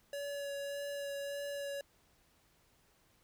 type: tone with vibrato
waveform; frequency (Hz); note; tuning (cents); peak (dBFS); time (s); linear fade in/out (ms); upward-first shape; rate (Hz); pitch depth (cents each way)
square; 566; C#5; +36; -39; 0.13-1.81; 2; sine; 1.7; 12
effects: pink hiss -70 dBFS RMS until 3.23 s